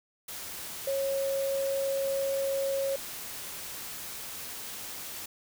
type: tone in noise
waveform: sine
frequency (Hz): 547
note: C#5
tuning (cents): -23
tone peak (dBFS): -27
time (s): 0.87-2.96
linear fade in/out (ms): 5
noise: white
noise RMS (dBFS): -40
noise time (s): 0.28-5.26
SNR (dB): +10
effects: none